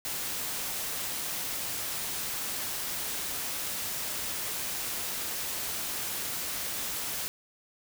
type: noise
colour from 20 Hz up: white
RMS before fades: -34 dBFS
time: 0.05-7.28 s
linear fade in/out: 0 ms
effects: none